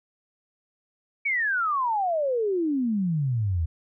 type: exponential sweep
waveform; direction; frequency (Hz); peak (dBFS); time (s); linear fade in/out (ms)
sine; down; 2300 to 77.3; -22; 1.25-3.66; 10
effects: none